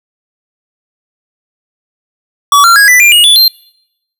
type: tone with pitch steps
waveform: square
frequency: 1141 / 1372.7 / 1651.3 / 1986.6 / 2390 / 2875 / 3459 / 4161 Hz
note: C#6 / F6 / G#6 / B6 / D7 / F7 / A7 / C8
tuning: +50 / -30 / -10 / +10 / +30 / +50 / -30 / -10 cents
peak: -3 dBFS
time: 2.52-3.48 s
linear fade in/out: 2 ms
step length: 120 ms
effects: noise-tail reverb RT60 0.8 s tail -25 dB re dry